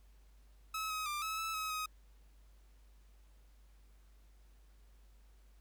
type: tone with pitch steps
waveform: sawtooth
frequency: 1290 / 1268 / 1190 / 1293 / 1310 / 1277 / 1260 Hz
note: E6 / D#6 / D6 / E6 / E6 / D#6 / D#6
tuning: -38 / +32 / +22 / -34 / -11 / +45 / +21 cents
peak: -33 dBFS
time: 0.74-1.86 s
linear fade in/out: 5 ms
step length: 160 ms
effects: added 50 Hz sine -59 dBFS peak until 5.6 s + pink hiss -73 dBFS RMS until 5.6 s